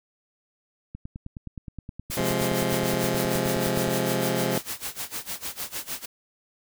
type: click train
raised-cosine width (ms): 5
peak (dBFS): -24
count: 29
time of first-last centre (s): 0.95-3.879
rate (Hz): 9.56
type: noise with tremolo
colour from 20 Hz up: white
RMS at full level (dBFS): -31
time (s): 2.1-6.06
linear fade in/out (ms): 10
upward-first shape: sine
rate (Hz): 6.6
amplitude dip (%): 90
type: chord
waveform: 15% pulse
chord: F minor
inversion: second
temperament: just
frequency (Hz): 130.96 / 174.61 / 209.5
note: C3 / F3 / Ab3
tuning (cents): +2 / 0 / +15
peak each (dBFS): -22 / -22 / -22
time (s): 2.17-4.58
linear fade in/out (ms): 2
effects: none